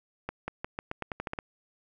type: accelerating click train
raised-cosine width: 0.5 ms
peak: -18 dBFS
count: 11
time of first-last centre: 0.29-1.388 s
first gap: 190 ms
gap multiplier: 0.87
effects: none